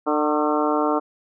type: harmonic tone with a mistuned harmonic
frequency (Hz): 150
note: D3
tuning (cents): +37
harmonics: 2 / 3 / 4 / 5 / 6 / 7 / 8 / 9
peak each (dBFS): -23 / -25 / -26 / -27 / -28 / -28 / -29 / -30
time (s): 0.06-1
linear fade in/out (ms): 20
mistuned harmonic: 7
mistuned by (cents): +46
effects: none